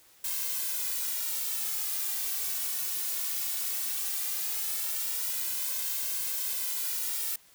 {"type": "noise with flanger", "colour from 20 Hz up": "blue", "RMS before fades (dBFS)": -32, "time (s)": [0.24, 7.36], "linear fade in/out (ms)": 5, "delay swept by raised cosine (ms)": [1.9, 2.75], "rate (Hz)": 0.17, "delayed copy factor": 0.75, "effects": ["white hiss -59 dBFS RMS until 7.54 s"]}